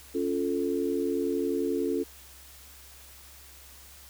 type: chord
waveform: sine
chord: Db augmented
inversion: none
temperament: equal with one note detuned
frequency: 278.3 / 349.2 / 440 Hz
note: Db4 / F4 / A4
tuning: +7 / 0 / 0 cents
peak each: -30 dBFS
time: 0.14-2.04 s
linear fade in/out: 20 ms
effects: added 67 Hz sine -54 dBFS peak until 4.09 s + white hiss -51 dBFS RMS until 4.09 s